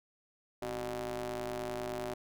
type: ring-modulated tone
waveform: sawtooth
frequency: 116.54 Hz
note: A#2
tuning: in tune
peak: -29 dBFS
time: 0.62-2.14 s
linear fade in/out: 5 ms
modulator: 491 Hz
effects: none